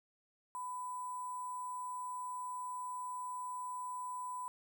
sine tone with sample-and-hold, 1000 Hz, B5, 21 cents sharp, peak -39 dBFS, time 0.55-4.48 s, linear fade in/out 0 ms, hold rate 8820 Hz, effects none

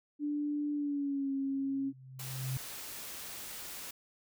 sine tone with pitch glide, 293.7 to 272.5 Hz, D4 to C#4, 0 to -29 cents, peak -31 dBFS, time 0.19-1.93 s, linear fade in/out 50 ms, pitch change -129 cents, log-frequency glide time 0.73-1.32 s
sine tone with exponential growth, 130.9 Hz, C3, 1 cent sharp, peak -31 dBFS, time 1.42-2.57 s, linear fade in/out 0 ms, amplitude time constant 250 ms
white noise, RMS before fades -44 dBFS, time 2.19-3.91 s, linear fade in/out 5 ms
effects none

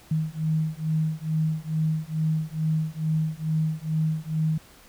sine beating tone pair, 156.3 / 158.6 Hz, D#3 / D#3, +8 / +33 cents, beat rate 2.3 Hz, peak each -26 / -26 dBFS, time 0.11-4.58 s, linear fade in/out 5 ms, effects pink hiss -52 dBFS RMS until 4.88 s

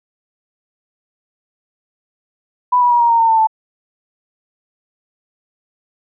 sine tone with pitch steps, 990 / 973.6 / 957.4 / 941.5 / 925.8 / 910.5 / 895.3 / 880.5 Hz, B5 / B5 / A#5 / A#5 / A#5 / A#5 / A5 / A5, +4 / -25 / +46 / +17 / -12 / -41 / +30 / +1 cents, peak -9 dBFS, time 2.72-3.472 s, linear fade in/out 10 ms, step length 94 ms, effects none

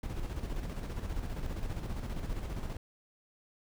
brown noise with tremolo, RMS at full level -35 dBFS, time 0.03-2.77 s, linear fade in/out 5 ms, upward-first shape square, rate 15 Hz, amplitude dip 45%, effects none

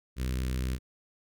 sawtooth tone with notch filter, 63.7 Hz, C2, 46 cents flat, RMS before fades -31 dBFS, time 0.16-0.79 s, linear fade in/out 50 ms, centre 780 Hz, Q 0.55, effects none

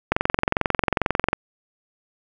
click train, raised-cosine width 0.5 ms, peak -3 dBFS, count 28, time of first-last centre 0.12-1.331 s, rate 22.3 Hz, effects none

